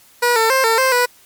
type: tone with pitch steps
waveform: 15% pulse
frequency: 483.3 / 448.3 / 528 / 451.6 / 524 / 490.8 Hz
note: B4 / A4 / C5 / A4 / C5 / B4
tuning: -38 / +32 / +16 / +45 / +2 / -11 cents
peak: -6 dBFS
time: 0.22-1.06 s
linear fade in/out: 10 ms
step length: 140 ms
effects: white hiss -49 dBFS RMS until 1.25 s + MP3 96 kbps